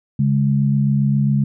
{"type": "tone pair together", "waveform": "sine", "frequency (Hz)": [140.23, 207.7], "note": ["C#3", "G#3"], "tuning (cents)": [20, 0], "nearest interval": "perfect fifth", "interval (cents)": 680, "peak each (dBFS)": [-15, -18], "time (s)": [0.19, 1.44], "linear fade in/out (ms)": 5, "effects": []}